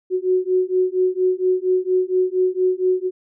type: beating tone pair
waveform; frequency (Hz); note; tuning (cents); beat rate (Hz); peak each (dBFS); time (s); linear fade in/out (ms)
sine; 367 / 371.3; F#4 / F#4; -14 / +6; 4.3; -19; 0.1-3.11; 50
effects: none